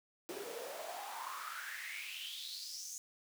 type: noise with high-pass filter sweep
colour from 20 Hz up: pink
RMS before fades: -45 dBFS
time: 0.29-2.98 s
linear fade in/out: 0 ms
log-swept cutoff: 350 to 6800 Hz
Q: 6.6
effects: none